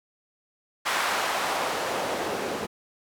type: noise with band-pass filter sweep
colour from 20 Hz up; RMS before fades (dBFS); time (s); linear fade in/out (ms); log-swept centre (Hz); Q
white; -28; 0.85-2.67; 20; 1200 to 360; 1.1
effects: none